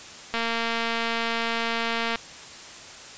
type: click train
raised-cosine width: 0.3 ms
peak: -11 dBFS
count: 419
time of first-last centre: 0.34-2.157 s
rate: 230 Hz
effects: white hiss -42 dBFS RMS until 3.17 s + resampled to 16000 Hz